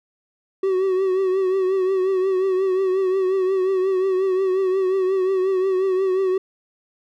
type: tone with vibrato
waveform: triangle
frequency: 378 Hz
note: F#4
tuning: 37 cents sharp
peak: -15 dBFS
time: 0.63-6.38 s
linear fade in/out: 5 ms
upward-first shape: triangle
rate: 5.6 Hz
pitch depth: 59 cents each way
effects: none